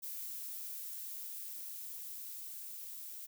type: noise with level ramp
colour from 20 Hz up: violet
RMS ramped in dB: -43 to -47 dBFS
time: 0.02-3.27 s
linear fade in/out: 20 ms
effects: none